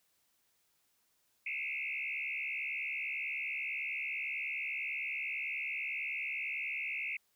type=tone with frequency modulation; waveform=sine; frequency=2394 Hz; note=D7; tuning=33 cents sharp; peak=-35 dBFS; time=1.46-7.17 s; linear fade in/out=5 ms; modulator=70.9 Hz; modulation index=4; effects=white hiss -75 dBFS RMS until 7.35 s